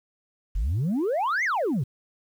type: exponential two-way sweep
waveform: sine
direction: up then down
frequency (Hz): 41.2 to 2204 to 112.8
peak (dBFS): -20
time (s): 0.55-1.84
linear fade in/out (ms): 10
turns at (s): 1.44
effects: tanh soft clip ceiling -21 dBFS + 9-bit